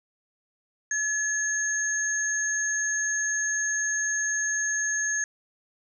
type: tone pair together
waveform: sine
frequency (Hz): 1706 / 6478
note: G#6 / G#8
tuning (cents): +46 / -44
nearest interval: octave + major seventh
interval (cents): 2310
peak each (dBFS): -27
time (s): 0.91-5.24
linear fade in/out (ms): 2
effects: none